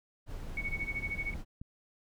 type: noise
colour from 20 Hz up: brown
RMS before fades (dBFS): -40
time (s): 0.26-1.45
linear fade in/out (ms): 50
type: tone with tremolo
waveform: sine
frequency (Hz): 2224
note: C#7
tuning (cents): +5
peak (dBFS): -31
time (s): 0.57-1.34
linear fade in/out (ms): 2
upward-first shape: sine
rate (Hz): 13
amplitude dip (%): 90
type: click train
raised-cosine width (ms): 5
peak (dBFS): -31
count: 4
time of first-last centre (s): 0.83-1.615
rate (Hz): 3.82
effects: none